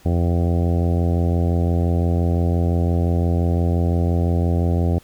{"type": "harmonic tone", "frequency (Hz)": 85.8, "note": "F2", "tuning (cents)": -30, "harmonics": [1, 2, 3, 4, 5, 6, 7, 8, 9], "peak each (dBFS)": [-17, -23, -27, -29, -31, -33, -34, -35, -36], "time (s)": [0.05, 4.99], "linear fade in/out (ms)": 10, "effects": ["pink hiss -51 dBFS RMS until 5.03 s"]}